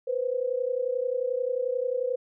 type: tone pair together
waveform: sine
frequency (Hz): 488.7 / 520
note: B4 / C5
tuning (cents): -18 / -11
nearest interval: minor second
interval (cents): 107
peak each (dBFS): -28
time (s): 0.07-2.16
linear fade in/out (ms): 10
effects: none